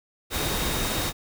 sine tone in noise, 3729 Hz, A#7, in tune, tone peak -35 dBFS, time 0.3-1.13 s, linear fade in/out 50 ms, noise pink, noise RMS -27 dBFS, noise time 0.3-1.13 s, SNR -11 dB, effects none

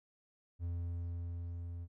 triangle tone with level ramp, 86 Hz, F2, 26 cents flat, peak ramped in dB -33 to -39 dBFS, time 0.59-1.88 s, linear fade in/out 50 ms, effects none

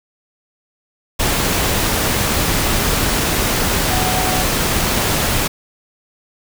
sine tone in noise, 740 Hz, F#5, in tune, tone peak -22 dBFS, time 3.9-4.43 s, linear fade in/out 10 ms, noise pink, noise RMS -17 dBFS, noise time 1.19-5.48 s, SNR -8 dB, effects none

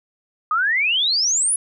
sine exponential sweep, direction up, 1207 to 10548 Hz, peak -16 dBFS, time 0.51-1.56 s, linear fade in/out 2 ms, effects none

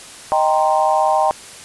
sine chord, C minor seventh, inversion first, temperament equal, 622.3 / 784 / 932.3 / 1046.5 Hz, Eb5 / G5 / Bb5 / C6, 0 / 0 / 0 / 0 cents, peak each -18 / -16 / -19 / -22 dBFS, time 0.32-1.31 s, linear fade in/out 0 ms, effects white hiss -37 dBFS RMS until 1.64 s + resampled to 24000 Hz

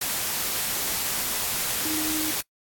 sine tone in noise, 311.1 Hz, D#4, in tune, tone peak -28 dBFS, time 1.85-2.31 s, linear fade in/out 5 ms, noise white, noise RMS -27 dBFS, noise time 0.01-2.41 s, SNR -4 dB, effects noise-tail reverb RT60 0.1 s tail -22 dB re dry + AAC 64 kbps

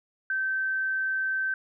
sine tone, 1548 Hz, G6, 22 cents flat, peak -25 dBFS, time 0.3-1.54 s, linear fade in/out 2 ms, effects none

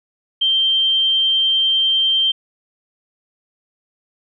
sine tone, 3145 Hz, G7, 5 cents sharp, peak -13 dBFS, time 0.41-2.32 s, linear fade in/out 10 ms, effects none

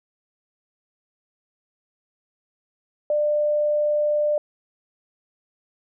sine tone, 596 Hz, D5, 25 cents sharp, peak -18 dBFS, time 3.1-4.38 s, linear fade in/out 2 ms, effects none

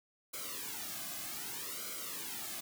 white noise with flanger, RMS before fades -42 dBFS, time 0.33-2.61 s, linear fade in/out 10 ms, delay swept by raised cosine 1.1 to 2.2 ms, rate 0.64 Hz, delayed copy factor -0.95, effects none

